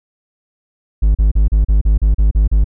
triangle tone bursts, 51.91 Hz, G#1, in tune, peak -6 dBFS, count 10, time 1.02-2.644 s, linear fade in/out 10 ms, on 130 ms, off 36 ms, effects none

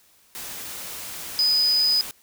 sine tone in noise, 4988 Hz, D#8, 3 cents sharp, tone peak -17 dBFS, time 1.39-2.01 s, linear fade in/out 0 ms, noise white, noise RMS -35 dBFS, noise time 0.35-2.11 s, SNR +15 dB, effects white hiss -58 dBFS RMS until 2.22 s

